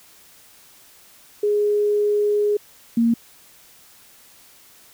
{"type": "tone pair in turn", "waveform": "sine", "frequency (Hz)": [415.3, 231.9], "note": ["G#4", "A#3"], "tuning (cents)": [0, -9], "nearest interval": "minor seventh", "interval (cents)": 1009, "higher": "first", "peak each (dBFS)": [-16, -14], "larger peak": "second", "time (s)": [[1.43, 2.57], [2.97, 3.14]], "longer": "first", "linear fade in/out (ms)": 5, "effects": ["white hiss -50 dBFS RMS until 4.93 s"]}